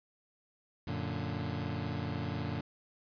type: chord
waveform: 25% pulse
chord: Gb augmented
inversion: none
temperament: equal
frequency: 92.5 / 116.54 / 146.83 Hz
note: Gb2 / Bb2 / D3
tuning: 0 / 0 / 0 cents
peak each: -35 / -35 / -35 dBFS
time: 0.87-2.61 s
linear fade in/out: 5 ms
effects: resampled to 11025 Hz